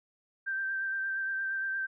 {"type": "tone with vibrato", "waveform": "sine", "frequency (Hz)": 1568, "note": "G6", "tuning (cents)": 0, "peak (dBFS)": -30, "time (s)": [0.46, 1.87], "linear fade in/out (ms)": 20, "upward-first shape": "sine", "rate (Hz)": 8.6, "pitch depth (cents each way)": 20, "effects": []}